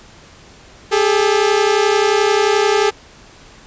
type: tone pair together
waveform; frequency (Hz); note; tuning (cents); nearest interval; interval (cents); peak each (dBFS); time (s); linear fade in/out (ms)
sawtooth; 400.1 / 431.5; G4 / A4; +35 / -34; minor second; 131; -11; 0.91-2.91; 20
effects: pink hiss -43 dBFS RMS until 3.66 s + resampled to 16000 Hz